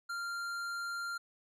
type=tone with tanh clipping; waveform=triangle; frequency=1390 Hz; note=F6; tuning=9 cents flat; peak=-38 dBFS; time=0.09-1.18 s; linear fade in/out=10 ms; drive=18 dB; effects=none